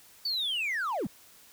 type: linear sweep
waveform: triangle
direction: down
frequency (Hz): 4600 to 135.8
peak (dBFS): -26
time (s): 0.25-1.07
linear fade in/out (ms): 5
effects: tanh soft clip ceiling -23 dBFS + white hiss -56 dBFS RMS until 1.52 s